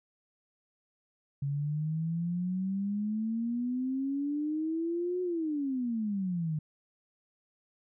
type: exponential two-way sweep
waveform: sine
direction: up then down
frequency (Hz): 138.59 to 366.2 to 150.2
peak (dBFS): -29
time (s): 1.42-6.59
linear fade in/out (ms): 5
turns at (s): 5.22
effects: none